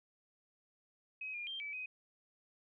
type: tone with pitch steps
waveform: sine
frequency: 2538 / 2414 / 3169 / 2302 / 2514 Hz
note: D#7 / D7 / G7 / D7 / D#7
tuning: +34 / +47 / +18 / -35 / +17 cents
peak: -40 dBFS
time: 1.21-1.86 s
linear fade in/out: 5 ms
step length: 130 ms
effects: none